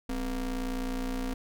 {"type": "ring-modulated tone", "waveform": "square", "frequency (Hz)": 115.3, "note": "A#2", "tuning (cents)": -19, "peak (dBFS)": -28, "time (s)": [0.09, 1.34], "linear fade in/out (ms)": 5, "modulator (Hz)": 145, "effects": []}